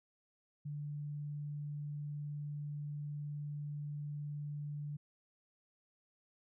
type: tone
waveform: sine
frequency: 146.83 Hz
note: D3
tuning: in tune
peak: -39 dBFS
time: 0.65-4.97 s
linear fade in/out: 10 ms
effects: none